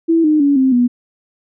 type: tone with pitch steps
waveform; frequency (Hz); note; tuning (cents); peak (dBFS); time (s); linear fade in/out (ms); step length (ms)
sine; 329.6 / 305.8 / 283.6 / 263.1 / 244.1; E4 / D#4 / C#4 / C4 / B3; 0 / -30 / +40 / +10 / -20; -9; 0.08-0.88; 20; 160
effects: none